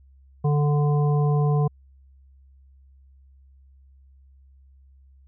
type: harmonic tone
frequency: 146.83 Hz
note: D3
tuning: in tune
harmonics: 1 / 3 / 5 / 7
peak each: -18 / -28 / -32 / -35 dBFS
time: 0.44-1.68 s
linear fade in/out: 10 ms
effects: added 67 Hz sine -50 dBFS peak until 5.27 s